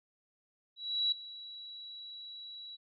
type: tone with ADSR envelope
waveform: sine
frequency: 3909 Hz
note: B7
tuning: 19 cents flat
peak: -26 dBFS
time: 0.76-2.77 s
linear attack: 360 ms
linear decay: 4 ms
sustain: -18 dB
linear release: 26 ms
effects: none